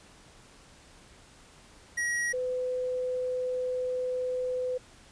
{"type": "tone pair in turn", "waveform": ["square", "sine"], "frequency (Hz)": [1905, 504.6], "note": ["A#6", "B4"], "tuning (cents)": [37, 37], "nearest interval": "octave + major seventh", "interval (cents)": 2300, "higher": "first", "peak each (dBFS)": -28, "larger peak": "neither", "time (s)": [[1.97, 2.33], [2.33, 4.78]], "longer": "second", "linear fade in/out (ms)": 10, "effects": ["pink hiss -55 dBFS RMS until 5.11 s", "resampled to 22050 Hz"]}